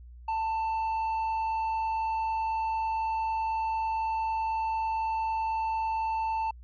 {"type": "tone with tanh clipping", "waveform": "sine", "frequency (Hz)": 889, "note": "A5", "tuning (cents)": 18, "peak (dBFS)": -28, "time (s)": [0.28, 6.51], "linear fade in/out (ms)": 5, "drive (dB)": 5, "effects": ["added 60 Hz sine -45 dBFS peak until 6.63 s"]}